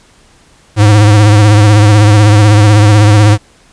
square tone with vibrato, 105 Hz, G#2, 19 cents sharp, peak -3 dBFS, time 0.76-3.38 s, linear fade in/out 50 ms, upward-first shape triangle, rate 16 Hz, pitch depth 69 cents each way, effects pink hiss -45 dBFS RMS until 3.72 s + resampled to 22050 Hz

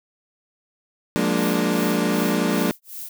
30% pulse chord, Bb dominant seventh, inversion second, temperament equal with one note detuned, 177.56 / 207.7 / 233.1 / 293.7 Hz, F3 / Ab3 / Bb3 / D4, +29 / 0 / 0 / 0 cents, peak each -22 dBFS, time 1.16-2.71 s, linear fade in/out 0 ms
violet noise with tremolo, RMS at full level -33 dBFS, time 1.37-3.09 s, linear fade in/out 5 ms, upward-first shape sine, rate 2.6 Hz, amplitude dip 100%
effects none

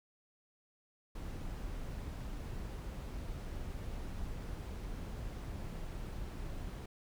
brown noise, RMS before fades -42 dBFS, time 1.15-6.86 s, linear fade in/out 5 ms, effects none

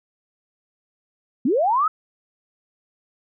sine linear sweep, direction up, 214.3 to 1318.5 Hz, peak -16 dBFS, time 1.45-1.88 s, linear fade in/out 5 ms, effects none

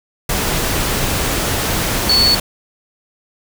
sine tone in noise, 4435 Hz, C#8, in tune, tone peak -10 dBFS, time 2.09-2.35 s, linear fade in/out 5 ms, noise pink, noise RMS -18 dBFS, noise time 0.29-2.4 s, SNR +5 dB, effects none

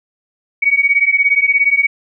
sine beating tone pair, 2241 / 2258 Hz, C#7 / C#7, +18 / +31 cents, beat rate 17 Hz, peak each -13 dBFS, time 0.62-1.87 s, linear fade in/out 10 ms, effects none

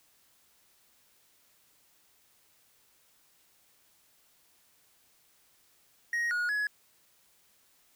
triangle tone with pitch steps, 1880 / 1446 / 1686 Hz, A#6 / F#6 / G#6, +14 / -40 / +26 cents, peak -26 dBFS, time 6.13-6.67 s, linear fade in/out 2 ms, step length 180 ms, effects white hiss -66 dBFS RMS until 7.95 s

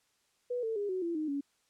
sine tone with pitch steps, 490.9 / 447.6 / 408.1 / 372 / 339.2 / 309.2 / 281.9 Hz, B4 / A4 / G#4 / F#4 / E4 / D#4 / C#4, -10 / +30 / -30 / +9 / +50 / -11 / +29 cents, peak -31 dBFS, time 0.5-1.41 s, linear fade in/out 10 ms, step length 130 ms, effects white hiss -73 dBFS RMS until 1.69 s + low-pass 9000 Hz 12 dB/octave

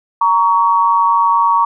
sine tone pair together, 933.4 / 1124 Hz, A#5 / C#6, +2 / +24 cents, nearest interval minor third, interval 322 cents, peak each -12 dBFS, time 0.21-1.65 s, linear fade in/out 5 ms, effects none

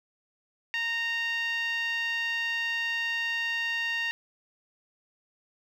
10% pulse tone with band-pass filter, 925 Hz, A#5, 14 cents flat, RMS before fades -30 dBFS, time 0.74-4.11 s, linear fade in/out 0 ms, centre 2200 Hz, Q 9.3, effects none

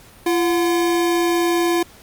square tone pair together, 341.9 / 724.5 Hz, F4 / F#5, -37 / -37 cents, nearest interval octave + minor second, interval 1300 cents, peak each -17 / -26 dBFS, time 0.26-1.83 s, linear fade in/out 5 ms, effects pink hiss -46 dBFS RMS until 2.02 s + Opus 48 kbps

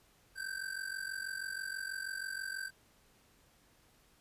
square ring-modulated tone, 1560 Hz, G6, 9 cents flat, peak -36 dBFS, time 0.35-2.71 s, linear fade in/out 50 ms, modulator 23.1 Hz, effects pink hiss -67 dBFS RMS until 4.2 s + resampled to 32000 Hz

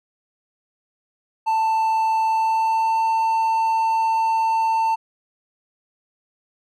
triangle tone with pitch glide, 887 to 895.8 Hz, A5 to A5, +14 to +31 cents, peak -15 dBFS, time 1.46-4.96 s, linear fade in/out 20 ms, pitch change +17 cents, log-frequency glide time 2.25-3.01 s, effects none

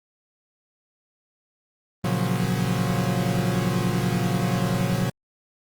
40% pulse chord, Gb major seventh, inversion first, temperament equal, 116.54 / 138.59 / 174.61 / 185 Hz, Bb2 / Db3 / F3 / Gb3, 0 / 0 / 0 / 0 cents, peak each -26 / -27 / -26 / -26 dBFS, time 2.04-5.1 s, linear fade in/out 5 ms, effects Opus 24 kbps

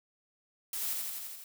blue noise with echo, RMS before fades -36 dBFS, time 0.73-0.93 s, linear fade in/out 2 ms, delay 85 ms, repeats 6, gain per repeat -2 dB, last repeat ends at 1.44 s, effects none

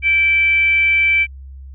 sine tone with frequency modulation, 2326 Hz, D7, 17 cents flat, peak -11 dBFS, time 0.02-1.27 s, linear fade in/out 50 ms, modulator 729 Hz, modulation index 0.2, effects added 67 Hz sine -32 dBFS peak until 1.74 s

